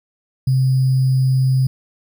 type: tone with sample-and-hold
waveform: sine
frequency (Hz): 131.1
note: C3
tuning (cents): +4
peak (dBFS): -12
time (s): 0.47-1.67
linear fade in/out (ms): 5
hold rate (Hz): 4900
effects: none